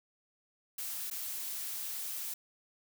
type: noise with dropouts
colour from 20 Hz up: blue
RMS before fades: -39 dBFS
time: 0.78-2.34 s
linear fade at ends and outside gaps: 5 ms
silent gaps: 1.101-1.111 s
effects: none